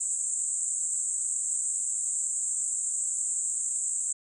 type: band-pass noise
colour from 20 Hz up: white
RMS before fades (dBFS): -30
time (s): 0-4.13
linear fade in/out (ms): 10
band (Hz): 7300 to 8300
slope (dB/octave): 96
effects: none